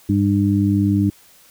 harmonic tone, 100 Hz, G2, 35 cents sharp, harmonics 1 / 2 / 3, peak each -18 / -18 / -18 dBFS, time 0.09-1.1 s, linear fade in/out 5 ms, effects white hiss -50 dBFS RMS until 1.5 s

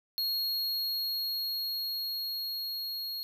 square tone with level ramp, 4295 Hz, C8, 44 cents sharp, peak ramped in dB -29 to -35 dBFS, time 0.18-3.23 s, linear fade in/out 0 ms, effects none

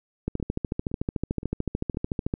two click trains, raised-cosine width 3 ms, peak -23 / -13 dBFS, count 4 / 29, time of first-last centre 0.4-1.946 / 0.28-2.339 s, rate 1.94 / 13.6 Hz, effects none

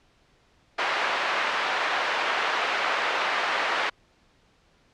white band-pass noise, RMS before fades -26 dBFS, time 0.78-3.9 s, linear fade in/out 10 ms, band 620 to 1900 Hz, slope 12 dB/octave, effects pink hiss -62 dBFS RMS until 4.93 s + low-pass 5000 Hz 12 dB/octave

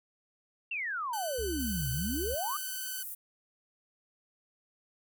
sine exponential two-way sweep, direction down then up, 2794 to 121 to 1263 Hz, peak -32 dBFS, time 0.71-2.57 s, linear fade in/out 5 ms, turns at 1.91 s
5% pulse tone with vibrato, 1515 Hz, F#6, 40 cents sharp, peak -27 dBFS, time 1.13-3.03 s, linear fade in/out 5 ms, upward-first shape square, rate 20 Hz, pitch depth 20 cents each way
triangle tone with pitch glide, 69.3 to 70.11 Hz, C#2 to C#2, 0 to +20 cents, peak -35 dBFS, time 1.38-2.35 s, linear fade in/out 10 ms, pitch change +20 cents, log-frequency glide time 1.53-2.08 s
pink high-pass noise, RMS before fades -41 dBFS, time 1.59-3.15 s, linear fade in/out 10 ms, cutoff 11000 Hz, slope 24 dB/octave
effects none

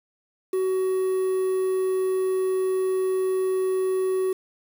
triangle tone with quantisation, 375.8 Hz, F#4, 27 cents sharp, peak -19 dBFS, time 0.53-4.33 s, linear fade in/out 5 ms, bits 7, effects none

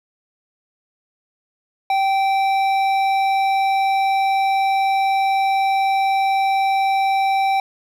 sine tone with hard clipping, 778 Hz, G5, 13 cents flat, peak -17 dBFS, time 1.9-7.6 s, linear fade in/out 2 ms, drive 10 dB, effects none

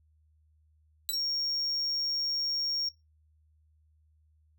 15% pulse tone with exponential decay, 3951 Hz, B7, in tune, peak -18 dBFS, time 1.09-1.23 s, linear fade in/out 0 ms, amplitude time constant 30 ms
triangle tone, 5550 Hz, F8, 12 cents flat, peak -28 dBFS, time 1.13-2.89 s, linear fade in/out 5 ms
effects noise-tail reverb RT60 0.2 s tail -18 dB re dry + added 77 Hz sine -63 dBFS peak until 4.58 s

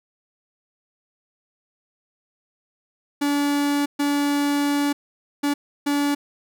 45% pulse tone bursts at uneven times, 287.4 Hz, D4, 37 cents flat, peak -19 dBFS, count 4, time 3.21-3.86 / 3.99-4.93 / 5.43-5.54 / 5.86-6.15 s, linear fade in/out 10 ms, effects none

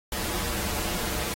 pink noise with comb filter, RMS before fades -30 dBFS, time 0.12-1.34 s, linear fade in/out 2 ms, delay 7.5 ms, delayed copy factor -0.7, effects AAC 48 kbps

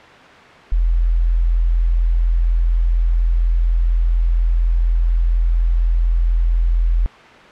sine tone, 42.1 Hz, E1, 37 cents sharp, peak -12 dBFS, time 0.72-7.06 s, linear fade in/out 0 ms, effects white hiss -40 dBFS RMS until 7.51 s + low-pass 2000 Hz 12 dB/octave

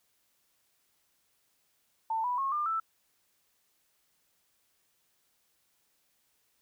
sine tone with pitch steps, 893 / 985.1 / 1086.8 / 1198.9 / 1322.6 Hz, A5 / B5 / C#6 / D6 / E6, +25 / -5 / -35 / +35 / +5 cents, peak -28 dBFS, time 2.1-2.8 s, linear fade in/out 5 ms, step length 140 ms, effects white hiss -73 dBFS RMS until 6.61 s

